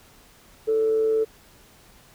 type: tone with amplitude modulation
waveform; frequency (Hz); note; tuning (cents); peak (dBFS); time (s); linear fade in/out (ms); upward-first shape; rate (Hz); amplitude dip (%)
sine; 440.9; A4; +4; -16; 0.67-1.25; 20; sine; 124; 35
effects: tanh soft clip ceiling -13 dBFS + pink hiss -53 dBFS RMS until 2.14 s